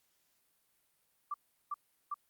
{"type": "tone bursts", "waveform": "sine", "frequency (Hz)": 1174.7, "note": "D6", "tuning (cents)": 0, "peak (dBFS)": -34, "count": 3, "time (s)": [1.31, 2.143], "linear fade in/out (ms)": 5, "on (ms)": 31, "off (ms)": 370, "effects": ["white hiss -75 dBFS RMS until 2.29 s", "Opus 48 kbps"]}